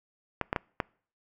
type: clicks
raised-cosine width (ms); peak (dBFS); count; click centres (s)
0.5; -12; 4; 0.413 / 0.529 / 0.562 / 0.802
effects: noise-tail reverb RT60 0.5 s tail -26 dB re dry